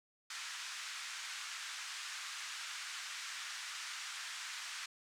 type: band-pass noise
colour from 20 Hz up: pink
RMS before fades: -45 dBFS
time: 0.3-4.86 s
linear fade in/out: 5 ms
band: 1300 to 7900 Hz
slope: 24 dB/octave
effects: none